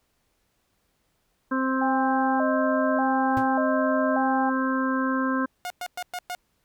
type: harmonic tone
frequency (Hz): 262.6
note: C4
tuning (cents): +6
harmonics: 1 / 2 / 4 / 5 / 6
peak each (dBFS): -24 / -32 / -29 / -34 / -31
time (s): 1.51-5.46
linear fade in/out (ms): 10
type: tone with vibrato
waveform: sine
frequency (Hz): 705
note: F5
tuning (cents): +16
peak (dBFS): -24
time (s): 1.81-4.5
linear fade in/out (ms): 10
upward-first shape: square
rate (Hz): 0.85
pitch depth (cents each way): 220
type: tone with exponential decay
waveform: square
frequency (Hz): 116.54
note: A#2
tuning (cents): 0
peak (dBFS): -26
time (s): 3.37-3.49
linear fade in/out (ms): 0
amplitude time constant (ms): 24
type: tone bursts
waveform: sawtooth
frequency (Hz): 718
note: F5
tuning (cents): +48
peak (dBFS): -26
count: 5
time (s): 5.65-6.35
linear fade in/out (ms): 0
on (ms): 52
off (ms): 110
effects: pink hiss -71 dBFS RMS until 6.64 s